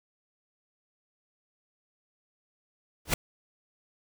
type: noise with exponential growth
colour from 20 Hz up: pink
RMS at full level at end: -18 dBFS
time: 3.05-3.14 s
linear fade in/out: 5 ms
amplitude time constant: 18 ms
effects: none